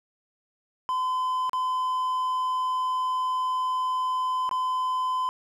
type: tone with dropouts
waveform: triangle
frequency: 1020 Hz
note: C6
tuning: 44 cents flat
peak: -22 dBFS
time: 0.89-5.29 s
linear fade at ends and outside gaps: 0 ms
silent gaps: 1.495-1.532 / 4.492-4.512 s
effects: none